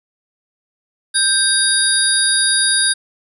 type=tone cluster; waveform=sine; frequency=1579 / 3751 / 4789 / 9220 / 10060 Hz; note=G6 / A#7 / D8 / D9 / D#9; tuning=+12 / +10 / +33 / -33 / +18 cents; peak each=-19 dBFS; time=1.14-2.94 s; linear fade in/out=20 ms; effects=none